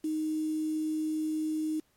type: tone with quantisation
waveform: sine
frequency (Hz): 311.1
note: D#4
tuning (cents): 0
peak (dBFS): -28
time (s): 0.04-1.8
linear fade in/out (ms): 5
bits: 8
effects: pink hiss -70 dBFS RMS until 1.96 s + MP3 64 kbps